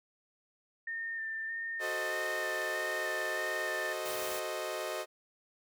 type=tone with vibrato; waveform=sine; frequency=1807 Hz; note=A6; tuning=46 cents sharp; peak=-35 dBFS; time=0.87-3.93 s; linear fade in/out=5 ms; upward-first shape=square; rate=1.6 Hz; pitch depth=18 cents each way
type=chord; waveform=sawtooth; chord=F# diminished seventh; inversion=none; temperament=equal; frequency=370 / 440 / 523.3 / 622.3 Hz; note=F#4 / A4 / C5 / Eb5; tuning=0 / 0 / 0 / 0 cents; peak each=-38 / -39 / -38 / -34 dBFS; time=1.79-5.06 s; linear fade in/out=50 ms
type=noise; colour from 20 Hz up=white; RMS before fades=-42 dBFS; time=4.05-4.4 s; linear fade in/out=10 ms
effects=none